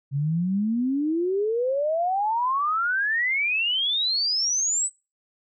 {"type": "exponential sweep", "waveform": "sine", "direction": "up", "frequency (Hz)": [134.7, 8150], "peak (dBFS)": -21, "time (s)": [0.11, 4.9], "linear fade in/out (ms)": 50, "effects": ["noise-tail reverb RT60 0.3 s tail -24 dB re dry"]}